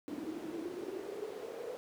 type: noise with high-pass filter sweep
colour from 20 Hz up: brown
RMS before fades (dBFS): -42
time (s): 0.08-1.77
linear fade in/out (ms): 0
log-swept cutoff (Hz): 290 to 490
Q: 9.7
effects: none